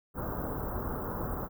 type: band-stop noise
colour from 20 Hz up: pink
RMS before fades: -35 dBFS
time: 0.14-1.49 s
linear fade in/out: 50 ms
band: 1400 to 15000 Hz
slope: 48 dB/octave
effects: none